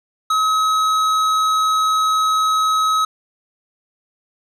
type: tone with tanh clipping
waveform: triangle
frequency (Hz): 1278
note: D#6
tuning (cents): +46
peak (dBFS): -16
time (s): 0.3-3.05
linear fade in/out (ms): 5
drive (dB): 17
effects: none